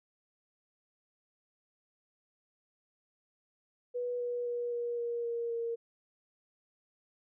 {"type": "tone with pitch steps", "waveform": "sine", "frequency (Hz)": [489.2, 485, 480.8, 476.6, 472.5, 468.5, 464.4], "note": ["B4", "B4", "B4", "A#4", "A#4", "A#4", "A#4"], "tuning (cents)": [-16, -31, -46, 38, 23, 9, -7], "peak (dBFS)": -32, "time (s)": [3.94, 5.76], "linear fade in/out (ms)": 20, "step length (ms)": 260, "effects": []}